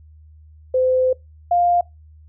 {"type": "tone pair in turn", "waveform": "sine", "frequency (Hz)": [513, 701.3], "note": ["C5", "F5"], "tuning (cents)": [-34, 7], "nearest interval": "perfect fourth", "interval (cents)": 541, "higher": "second", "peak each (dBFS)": [-14, -13], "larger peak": "second", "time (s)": [[0.74, 1.13], [1.51, 1.81]], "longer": "first", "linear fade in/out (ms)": 5, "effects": ["noise-tail reverb RT60 0.2 s tail -23 dB re dry", "added 77 Hz sine -43 dBFS peak until 2.28 s"]}